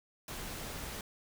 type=noise; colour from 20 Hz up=pink; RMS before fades=-42 dBFS; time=0.28-1.01 s; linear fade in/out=2 ms; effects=none